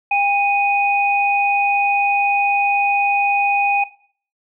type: tone pair together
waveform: sine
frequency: 803.2 / 2489 Hz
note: G5 / D#7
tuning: +42 / 0 cents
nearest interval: octave + minor sixth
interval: 1958 cents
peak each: -17 dBFS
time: 0.11-3.84 s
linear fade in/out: 5 ms
effects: noise-tail reverb RT60 0.5 s tail -17 dB re dry